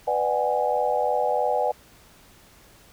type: chord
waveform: sine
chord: G# half-diminished seventh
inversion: first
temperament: just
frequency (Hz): 498.4 / 598 / 747.5 / 830.6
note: B4 / D5 / F#5 / G#5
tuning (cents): +16 / +31 / +17 / 0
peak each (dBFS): -26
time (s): 0.07-1.72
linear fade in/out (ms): 10
effects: pink hiss -53 dBFS RMS until 2.92 s